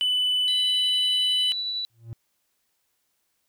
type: tone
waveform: triangle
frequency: 2993 Hz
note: F#7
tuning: 19 cents sharp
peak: -18 dBFS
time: 0.01-1.52 s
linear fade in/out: 0 ms
type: tone with tremolo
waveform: sine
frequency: 3951 Hz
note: B7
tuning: in tune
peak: -25 dBFS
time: 0.48-1.85 s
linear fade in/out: 0 ms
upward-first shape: triangle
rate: 11 Hz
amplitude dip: 25%
type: tone with exponential growth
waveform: triangle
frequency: 115 Hz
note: A#2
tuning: 23 cents flat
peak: -28 dBFS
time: 1.9-2.13 s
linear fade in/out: 0 ms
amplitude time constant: 49 ms
effects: tanh soft clip ceiling -16 dBFS + white hiss -73 dBFS RMS until 3.48 s